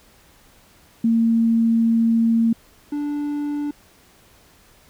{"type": "tone pair in turn", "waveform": ["sine", "triangle"], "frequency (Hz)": [228.5, 292.2], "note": ["A#3", "D4"], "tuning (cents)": [-34, -9], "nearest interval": "major third", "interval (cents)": 425, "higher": "second", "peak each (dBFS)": [-14, -20], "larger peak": "first", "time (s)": [[1.04, 2.53], [2.92, 3.71]], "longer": "first", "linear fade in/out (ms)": 5, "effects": ["pink hiss -53 dBFS RMS until 4.89 s"]}